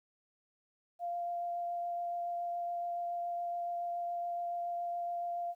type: tone with vibrato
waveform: sine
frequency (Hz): 695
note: F5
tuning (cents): -9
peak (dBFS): -34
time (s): 0.99-5.55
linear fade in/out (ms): 50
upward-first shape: triangle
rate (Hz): 7.1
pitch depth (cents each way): 10
effects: 12-bit